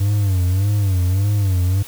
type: tone with vibrato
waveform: triangle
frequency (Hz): 96.5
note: G2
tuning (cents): -27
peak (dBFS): -12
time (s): 0-1.83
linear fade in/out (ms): 10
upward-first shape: sine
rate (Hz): 1.7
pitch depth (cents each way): 130
effects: white hiss -38 dBFS RMS until 1.87 s